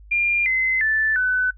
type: tone with pitch steps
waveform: sine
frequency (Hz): 2400 / 2053 / 1756.9 / 1503.2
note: D7 / C7 / A6 / F#6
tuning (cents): +37 / -33 / -3 / +27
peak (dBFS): -17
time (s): 0.11-1.51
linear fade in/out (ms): 10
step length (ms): 350
effects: noise-tail reverb RT60 0.1 s tail -21 dB re dry + added 51 Hz sine -42 dBFS peak until 1.57 s